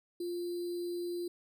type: tone with sample-and-hold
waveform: sine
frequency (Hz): 349.2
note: F4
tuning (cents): 0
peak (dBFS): -34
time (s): 0.2-1.28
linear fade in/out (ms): 5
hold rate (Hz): 4410
effects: none